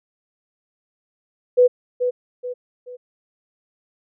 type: tone with echo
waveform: sine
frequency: 495.5 Hz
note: B4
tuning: 6 cents sharp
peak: -9 dBFS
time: 1.57-1.68 s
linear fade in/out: 20 ms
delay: 430 ms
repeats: 3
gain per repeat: -8 dB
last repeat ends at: 2.97 s
effects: none